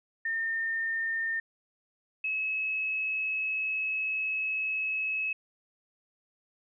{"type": "tone pair in turn", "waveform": "sine", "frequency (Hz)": [1815, 2578], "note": ["A#6", "E7"], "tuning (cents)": [-47, -39], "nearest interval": "tritone", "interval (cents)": 608, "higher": "second", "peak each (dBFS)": -28, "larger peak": "neither", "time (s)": [[0.25, 1.4], [2.24, 5.33]], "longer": "second", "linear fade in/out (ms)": 5, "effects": []}